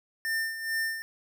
square tone with tremolo, 1800 Hz, A6, 39 cents sharp, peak -27 dBFS, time 0.25-1.02 s, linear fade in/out 0 ms, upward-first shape sine, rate 2.3 Hz, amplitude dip 65%, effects none

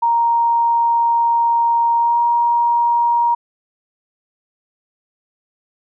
sine tone with pitch glide, 934 to 944.3 Hz, A#5 to A#5, +3 to +22 cents, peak -12 dBFS, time 0.02-3.35 s, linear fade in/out 10 ms, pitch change +19 cents, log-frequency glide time 1.97-2.2 s, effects none

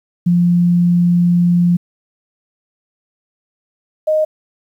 sine tone pair in turn, 174.61 / 620.5 Hz, F3 / D#5, 0 / -5 cents, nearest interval octave + minor seventh, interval 2195 cents, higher second, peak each -9 / -11 dBFS, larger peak first, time 0.26-1.77 / 4.07-4.25 s, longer first, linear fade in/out 10 ms, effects 8-bit

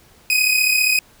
sawtooth tone pair together, 2489 / 2524 Hz, D#7 / D#7, 0 / +24 cents, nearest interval unison, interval 24 cents, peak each -14 dBFS, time 0.3-0.99 s, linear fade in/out 2 ms, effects pink hiss -51 dBFS RMS until 1.2 s

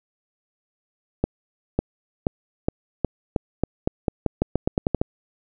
accelerating click train, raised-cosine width 2 ms, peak -6 dBFS, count 17, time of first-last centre 1.24-5.015 s, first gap 550 ms, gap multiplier 0.87, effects none

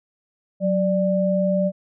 sine tone pair together, 186 / 590.5 Hz, F#3 / D5, +9 / +9 cents, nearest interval octave + minor sixth, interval 2000 cents, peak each -20 dBFS, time 0.6-1.72 s, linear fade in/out 50 ms, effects none

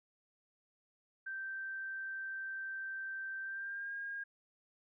sine tone with pitch glide, 1562 to 1621.8 Hz, G6 to G#6, -7 to -42 cents, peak -39 dBFS, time 1.26-4.24 s, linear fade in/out 10 ms, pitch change +65 cents, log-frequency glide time 3.42-3.94 s, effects none

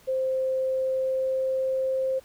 sine tone with pitch glide, 523.3 to 526.6 Hz, C5 to C5, 0 to +11 cents, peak -23 dBFS, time 0.07-2.2 s, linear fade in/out 20 ms, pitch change +11 cents, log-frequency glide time 0.58-2.09 s, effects pink hiss -56 dBFS RMS until 2.24 s

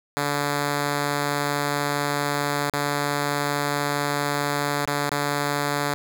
5% pulse tone with dropouts, 144.5 Hz, D3, 28 cents flat, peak -11 dBFS, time 0.17-5.94 s, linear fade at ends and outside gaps 0 ms, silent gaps 2.697-2.737 / 4.855-4.876 / 5.093-5.118 s, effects none

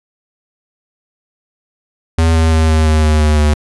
square tone with pitch steps, 81.7 / 80.71 / 79.74 / 78.78 / 77.83 / 76.89 / 75.97 / 75.05 Hz, E2 / E2 / D#2 / D#2 / D#2 / D#2 / D#2 / D2, -15 / -36 / +43 / +22 / +1 / -20 / -41 / +38 cents, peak -9 dBFS, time 2.18-3.54 s, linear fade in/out 5 ms, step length 170 ms, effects resampled to 24000 Hz

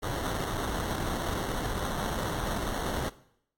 pink noise with sample-and-hold, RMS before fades -32 dBFS, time 0.02-3.1 s, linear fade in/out 20 ms, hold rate 2450 Hz, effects noise-tail reverb RT60 0.7 s tail -18 dB re dry + AAC 64 kbps

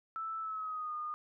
sine tone with pitch glide, 1318.5 to 1223.1 Hz, E6 to D#6, 0 to -30 cents, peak -36 dBFS, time 0.16-1.14 s, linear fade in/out 0 ms, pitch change -130 cents, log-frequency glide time 0.4-0.94 s, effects none

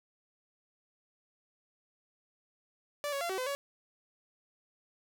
sawtooth tone with pitch steps, 582 / 557 / 687 / 379.8 / 510 / 562 Hz, D5 / C#5 / F5 / F#4 / C5 / C#5, -16 / +8 / -29 / +45 / -44 / +24 cents, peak -29 dBFS, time 3.04-3.55 s, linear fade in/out 0 ms, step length 85 ms, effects none

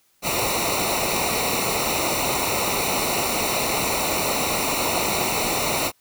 pink noise with comb filter, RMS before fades -23 dBFS, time 0.22-5.92 s, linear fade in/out 50 ms, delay 0.61 ms, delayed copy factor -0.85, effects white hiss -63 dBFS RMS until 6 s

